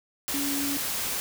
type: tone in noise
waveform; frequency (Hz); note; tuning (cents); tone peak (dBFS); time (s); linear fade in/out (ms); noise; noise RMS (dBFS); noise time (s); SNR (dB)
sine; 281.7; C#4; +28; -29; 0.34-0.77; 0; white; -30; 0.28-1.2; -2
effects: none